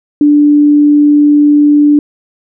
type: tone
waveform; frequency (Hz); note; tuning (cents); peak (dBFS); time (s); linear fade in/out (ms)
sine; 293.7; D4; 0; -3; 0.21-1.99; 2
effects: none